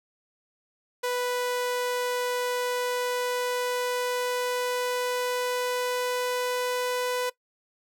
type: tone with pitch glide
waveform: sawtooth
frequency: 493.9 to 497.3 Hz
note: B4 to B4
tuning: 0 to +12 cents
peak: -22 dBFS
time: 1.03-7.3 s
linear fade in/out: 10 ms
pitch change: +12 cents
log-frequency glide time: 2.46-7.17 s
effects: noise-tail reverb RT60 0.1 s tail -19 dB re dry